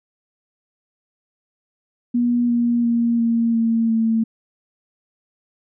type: tone with pitch steps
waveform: sine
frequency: 240.9 / 237.6 / 234.3 / 231.1 / 227.9 / 224.8 Hz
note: B3 / A#3 / A#3 / A#3 / A#3 / A3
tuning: -43 / +33 / +9 / -15 / -39 / +37 cents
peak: -15 dBFS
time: 2.14-4.24 s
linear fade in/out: 10 ms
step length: 350 ms
effects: none